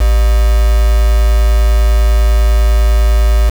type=tone with quantisation; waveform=sine; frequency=55 Hz; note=A1; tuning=in tune; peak=-6 dBFS; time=0-3.5 s; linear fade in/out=10 ms; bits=3; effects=none